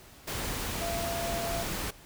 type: tone in noise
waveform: sine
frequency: 680 Hz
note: F5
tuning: 46 cents flat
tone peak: -33 dBFS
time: 0.81-1.63 s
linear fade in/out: 10 ms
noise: pink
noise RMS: -34 dBFS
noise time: 0.27-1.91 s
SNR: -2 dB
effects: pink hiss -53 dBFS RMS until 2.05 s